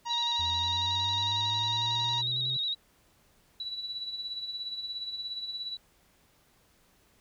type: harmonic tone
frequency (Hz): 944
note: A#5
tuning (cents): +22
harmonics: 1 / 2 / 3 / 4 / 5 / 6 / 7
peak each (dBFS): -33 / -48 / -46 / -46 / -48 / -49 / -50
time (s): 0.05-2.22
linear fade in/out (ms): 20
type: tone with vibrato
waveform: sine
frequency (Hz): 3829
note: A#7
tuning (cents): +46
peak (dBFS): -28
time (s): 0.09-2.75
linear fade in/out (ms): 20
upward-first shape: square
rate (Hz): 11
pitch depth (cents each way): 39
type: exponential sweep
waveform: triangle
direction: up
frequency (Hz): 82.41 to 132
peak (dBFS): -35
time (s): 0.39-2.57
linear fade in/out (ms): 5
type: tone with tremolo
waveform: sine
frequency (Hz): 3940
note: B7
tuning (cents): -5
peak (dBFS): -32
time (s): 3.6-5.77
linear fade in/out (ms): 2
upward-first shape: sine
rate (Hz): 17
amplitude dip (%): 55
effects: pink hiss -65 dBFS RMS until 7.2 s